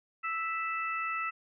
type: harmonic tone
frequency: 659 Hz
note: E5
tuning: 1 cent flat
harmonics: 2 / 3 / 4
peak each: -33 / -38 / -37 dBFS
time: 0.23-1.31 s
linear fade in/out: 20 ms
effects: none